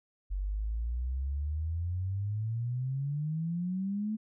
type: exponential sweep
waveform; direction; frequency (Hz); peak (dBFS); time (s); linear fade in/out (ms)
sine; up; 46.25 to 220; -30; 0.3-4.17; 20
effects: none